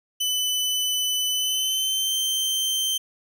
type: tone with pitch glide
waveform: sawtooth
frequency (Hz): 3003 to 3118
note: F#7 to G7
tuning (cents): +25 to -10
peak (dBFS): -19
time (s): 0.2-2.98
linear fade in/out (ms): 10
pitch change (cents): +65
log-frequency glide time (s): 1.32-2.14
effects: none